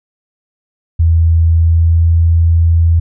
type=tone with pitch glide; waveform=sine; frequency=82.41 to 83.27 Hz; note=E2 to E2; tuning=0 to +18 cents; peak=-6 dBFS; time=0.99-3 s; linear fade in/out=10 ms; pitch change=+18 cents; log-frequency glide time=1.53-2.07 s; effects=none